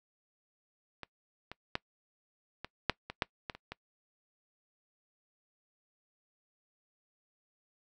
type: clicks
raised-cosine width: 0.3 ms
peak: -25 / -26 / -15 / -23 / -9 / -23 / -12 / -20 / -29 / -24 dBFS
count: 10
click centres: 1.033 / 1.516 / 1.754 / 2.646 / 2.897 / 3.1 / 3.222 / 3.498 / 3.55 / 3.72 s
effects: noise-tail reverb RT60 0.1 s tail -23 dB re dry